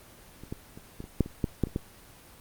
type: clicks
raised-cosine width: 3 ms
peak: -29 / -21 / -29 / -24 / -29 / -9 / -25 / -12 / -11 / -24 / -15 dBFS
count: 11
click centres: 0.436 / 0.525 / 0.775 / 1.004 / 1.041 / 1.207 / 1.261 / 1.442 / 1.637 / 1.671 / 1.761 s
effects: pink hiss -52 dBFS RMS until 2.4 s + Opus 24 kbps